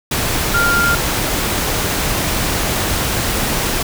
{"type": "tone in noise", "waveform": "sine", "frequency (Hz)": 1396.9, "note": "F6", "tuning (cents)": 0, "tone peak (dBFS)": -13, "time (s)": [0.54, 0.95], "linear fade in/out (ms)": 5, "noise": "pink", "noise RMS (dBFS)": -18, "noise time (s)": [0.11, 3.83], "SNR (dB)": 2, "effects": []}